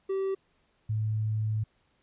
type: tone pair in turn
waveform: triangle / sine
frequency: 386.3 / 108.4 Hz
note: G4 / A2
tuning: -25 / -25 cents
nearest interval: octave + minor seventh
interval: 2200 cents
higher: first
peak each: -25 / -26 dBFS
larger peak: first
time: 0.09-0.35 / 0.89-1.64 s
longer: second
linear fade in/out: 10 ms
effects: pink hiss -70 dBFS RMS until 2.02 s + resampled to 8000 Hz